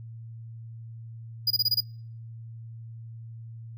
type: tone bursts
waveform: square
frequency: 4909 Hz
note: D#8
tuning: 24 cents flat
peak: -21 dBFS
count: 6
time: 1.47-1.805 s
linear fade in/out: 5 ms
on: 35 ms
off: 25 ms
effects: noise-tail reverb RT60 0.5 s tail -26 dB re dry + added 114 Hz sine -39 dBFS peak until 3.77 s